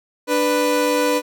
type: tone pair together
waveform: 30% pulse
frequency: 295.5 / 493.9 Hz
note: D4 / B4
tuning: +11 / 0 cents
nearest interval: major sixth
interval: 889 cents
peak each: -18 / -15 dBFS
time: 0.27-1.22 s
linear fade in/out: 50 ms
effects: none